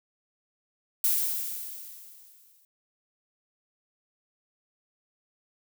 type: noise with exponential decay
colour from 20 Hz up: violet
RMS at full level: -23 dBFS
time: 1.04-2.65 s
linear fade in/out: 2 ms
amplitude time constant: 350 ms
effects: none